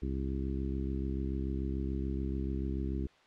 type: harmonic tone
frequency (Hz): 66.9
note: C2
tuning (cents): +39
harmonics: 1 / 2 / 3 / 4 / 5 / 6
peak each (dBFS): -34 / -41 / -40 / -41 / -41 / -46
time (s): 0.02-3.07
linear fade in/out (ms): 5
effects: white hiss -62 dBFS RMS until 3.26 s + low-pass 3000 Hz 12 dB/octave